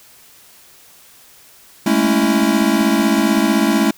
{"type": "chord", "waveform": "square", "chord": "A major seventh", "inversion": "third", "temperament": "equal with one note detuned", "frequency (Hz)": [207.7, 223.5, 277.2, 329.6], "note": ["G#3", "A3", "C#4", "E4"], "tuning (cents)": [0, 27, 0, 0], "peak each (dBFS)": -19, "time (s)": [1.86, 3.91], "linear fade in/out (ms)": 5}
{"type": "click train", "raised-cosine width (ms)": 3, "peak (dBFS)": -26, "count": 8, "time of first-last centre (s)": [2.05, 3.378], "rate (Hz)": 5.27}
{"effects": ["white hiss -46 dBFS RMS until 3.97 s"]}